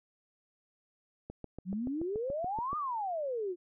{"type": "click train", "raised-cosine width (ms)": 2, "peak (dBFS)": -28, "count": 11, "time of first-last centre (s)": [1.3, 2.731], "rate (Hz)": 6.99}
{"type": "exponential two-way sweep", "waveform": "sine", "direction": "up then down", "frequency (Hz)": [174.8, 1244.5, 340.9], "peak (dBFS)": -32, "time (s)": [1.65, 3.56], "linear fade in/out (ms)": 50, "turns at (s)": 2.77}
{"effects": []}